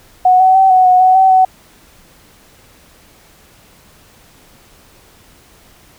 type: tone with pitch steps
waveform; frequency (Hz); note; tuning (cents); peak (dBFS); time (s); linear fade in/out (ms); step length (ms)
sine; 736 / 752 / 767 / 743 / 733 / 745 / 762 / 750; F#5 / F#5 / G5 / F#5 / F#5 / F#5 / G5 / F#5; -9 / +28 / -38 / +7 / -16 / +12 / -49 / +23; -5; 0.25-1.45; 5; 150
effects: pink hiss -46 dBFS RMS until 5.98 s